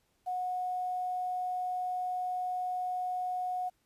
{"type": "tone with quantisation", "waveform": "sine", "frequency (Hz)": 730, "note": "F#5", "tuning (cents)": -24, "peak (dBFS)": -31, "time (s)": [0.26, 3.7], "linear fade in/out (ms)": 20, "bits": 10, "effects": ["pink hiss -74 dBFS RMS until 3.85 s", "resampled to 32000 Hz"]}